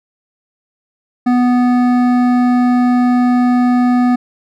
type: tone with hard clipping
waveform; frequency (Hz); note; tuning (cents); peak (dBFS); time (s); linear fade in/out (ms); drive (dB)
sine; 246.9; B3; 0; -11; 1.26-4.16; 10; 12
effects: none